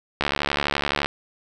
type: click train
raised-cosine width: 0.3 ms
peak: -5 dBFS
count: 62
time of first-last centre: 0.21-1.06 s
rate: 71.8 Hz
effects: none